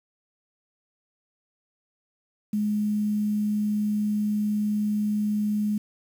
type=tone with quantisation; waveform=sine; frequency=209.7 Hz; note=G#3; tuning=17 cents sharp; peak=-22 dBFS; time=2.53-5.78 s; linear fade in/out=5 ms; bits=8; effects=none